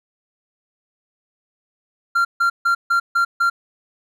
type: tone bursts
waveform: triangle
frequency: 1382 Hz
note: F6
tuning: 19 cents flat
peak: -12 dBFS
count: 6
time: 2.15-3.5 s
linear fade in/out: 10 ms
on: 100 ms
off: 150 ms
effects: none